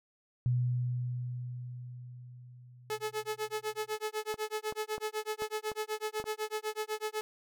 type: tone with exponential decay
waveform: sine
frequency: 123.47 Hz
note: B2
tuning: in tune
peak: -25 dBFS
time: 0.46-3.96 s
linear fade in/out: 0 ms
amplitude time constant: 760 ms
type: tone with tremolo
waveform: sawtooth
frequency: 430 Hz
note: A4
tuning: 40 cents flat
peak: -27 dBFS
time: 2.9-7.21 s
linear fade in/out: 0 ms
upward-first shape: sine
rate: 8 Hz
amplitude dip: 100%
type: clicks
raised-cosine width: 1 ms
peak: -28 dBFS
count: 7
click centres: 4.342 / 4.724 / 4.98 / 5.421 / 5.717 / 6.2 / 6.241 s
effects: none